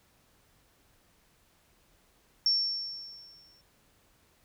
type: tone with exponential decay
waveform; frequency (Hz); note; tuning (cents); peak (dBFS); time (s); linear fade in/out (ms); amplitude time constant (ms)
sine; 5450; F8; -43; -21; 2.46-3.61; 1; 250
effects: pink hiss -66 dBFS RMS until 4.44 s